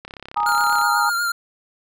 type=click train; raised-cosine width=0.3 ms; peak=-19 dBFS; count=27; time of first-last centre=0.05-0.815 s; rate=34 Hz
type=chord; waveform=sine; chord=Ab suspended second; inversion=none; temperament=equal; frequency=830.6 / 932.3 / 1244.5 Hz; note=Ab5 / Bb5 / Eb6; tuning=0 / 0 / 0 cents; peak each=-22 dBFS; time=0.36-1.1 s; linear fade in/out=10 ms
type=tone with vibrato; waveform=square; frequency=1400 Hz; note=F6; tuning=4 cents sharp; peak=-20 dBFS; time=0.46-1.32 s; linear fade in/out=5 ms; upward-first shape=triangle; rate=8.2 Hz; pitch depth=37 cents each way
effects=none